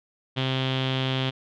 sawtooth tone with low-pass filter, 131.5 Hz, C3, 9 cents sharp, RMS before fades -26 dBFS, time 0.36-1.31 s, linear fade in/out 20 ms, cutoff 3300 Hz, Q 6.4, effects none

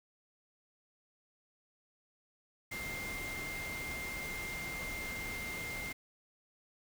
sine tone in noise, 2100 Hz, C7, 6 cents sharp, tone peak -40 dBFS, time 2.71-5.93 s, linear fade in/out 10 ms, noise pink, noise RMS -44 dBFS, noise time 2.71-5.93 s, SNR +1 dB, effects none

